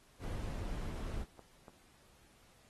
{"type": "noise", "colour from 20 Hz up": "brown", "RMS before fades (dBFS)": -40, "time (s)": [0.19, 1.26], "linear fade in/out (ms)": 50}
{"type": "clicks", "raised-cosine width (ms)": 1, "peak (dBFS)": -38, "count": 3, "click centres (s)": [0.901, 1.393, 1.682]}
{"effects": ["pink hiss -66 dBFS RMS until 2.69 s", "AAC 32 kbps"]}